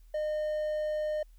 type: tone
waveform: triangle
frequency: 610 Hz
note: D#5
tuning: 34 cents flat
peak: -27 dBFS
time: 0.14-1.23 s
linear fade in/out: 5 ms
effects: added 40 Hz sine -52 dBFS peak until 1.38 s + white hiss -72 dBFS RMS until 1.38 s